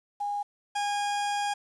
sine / 40% pulse tone pair in turn, 818 / 818 Hz, G#5 / G#5, -26 / -26 cents, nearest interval unison, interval 0 cents, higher neither, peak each -28 / -26 dBFS, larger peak second, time 0.2-0.43 / 0.75-1.54 s, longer second, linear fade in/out 10 ms, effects resampled to 22050 Hz + 9-bit

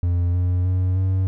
triangle tone with pitch steps, 87.5 / 89.7 / 91.96 / 94.27 Hz, F2 / F2 / F#2 / F#2, +4 / +47 / -10 / +33 cents, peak -15 dBFS, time 0.03-1.27 s, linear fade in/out 0 ms, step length 310 ms, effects none

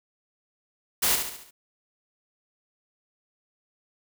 white noise with echo, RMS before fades -23 dBFS, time 1.02-1.16 s, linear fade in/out 10 ms, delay 70 ms, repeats 5, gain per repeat -6 dB, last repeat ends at 1.51 s, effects none

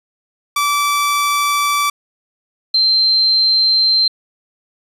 sawtooth / sine tone pair in turn, 1159 / 4130 Hz, D6 / C8, -23 / -23 cents, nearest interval octave + minor seventh, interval 2200 cents, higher second, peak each -10 dBFS, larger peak neither, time 0.56-1.9 / 2.74-4.08 s, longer neither, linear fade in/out 5 ms, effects resampled to 32000 Hz + 8-bit

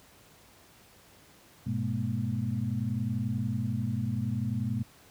sine tone cluster, 101.6 / 122.2 / 209.3 / 240.4 Hz, G#2 / B2 / G#3 / B3, -38 / -18 / +14 / -46 cents, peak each -34 / -31 / -34 / -36 dBFS, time 1.66-4.83 s, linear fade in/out 10 ms, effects pink hiss -57 dBFS RMS until 5.1 s + high-pass 60 Hz 12 dB/octave

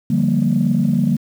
sine chord, G minor seventh, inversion second, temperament equal, 146.83 / 174.61 / 196 / 233.1 Hz, D3 / F3 / G3 / Bb3, 0 / 0 / 0 / 0 cents, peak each -19 / -20 / -18 / -17 dBFS, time 0.1-1.17 s, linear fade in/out 5 ms, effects tanh soft clip ceiling -6 dBFS + 7-bit

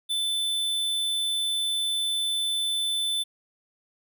square tone, 3520 Hz, A7, in tune, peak -25 dBFS, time 0.09-3.24 s, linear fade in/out 20 ms, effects none

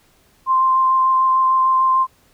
sine tone with vibrato, 1046.5 Hz, C6, in tune, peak -12 dBFS, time 0.46-2.07 s, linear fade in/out 50 ms, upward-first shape sine, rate 6.7 Hz, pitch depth 9 cents each way, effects pink hiss -56 dBFS RMS until 2.33 s

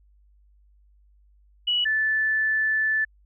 sine tone pair in turn, 2936 / 1750.4 Hz, F#7 / A6, -14 / -9 cents, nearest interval major sixth, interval 895 cents, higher first, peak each -20 dBFS, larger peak neither, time 1.67-1.85 / 1.85-3.05 s, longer second, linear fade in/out 10 ms, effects added 50 Hz sine -55 dBFS peak until 3.25 s

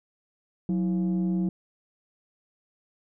sine tone pair together, 183.75 / 327.4 Hz, F#3 / E4, -12 / -12 cents, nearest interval minor seventh, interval 1000 cents, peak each -22 / -29 dBFS, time 0.69-1.49 s, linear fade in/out 2 ms, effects tanh soft clip ceiling -20 dBFS

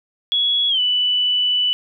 sine tone with pitch glide, 3360 to 2976 Hz, G#7 to F#7, +19 to +9 cents, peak -15 dBFS, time 0.32-1.73 s, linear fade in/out 0 ms, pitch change -210 cents, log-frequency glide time 0.69-0.8 s, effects none

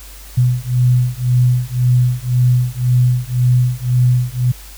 sine beating tone pair, 123.47 / 125.37 Hz, B2 / B2, 0 / +26 cents, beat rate 1.9 Hz, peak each -14 dBFS, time 0.37-4.52 s, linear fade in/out 10 ms, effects added 50 Hz sine -35 dBFS peak until 4.77 s + white hiss -39 dBFS RMS until 4.77 s

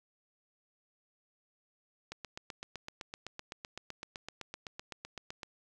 click train, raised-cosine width 0.2 ms, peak -24 dBFS, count 27, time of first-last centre 2.12-5.432 s, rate 7.85 Hz, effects none

